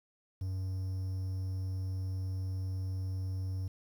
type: tone with quantisation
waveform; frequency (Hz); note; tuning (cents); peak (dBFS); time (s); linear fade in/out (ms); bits
triangle; 94; F#2; +28; -31; 0.41-3.68; 5; 10
effects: none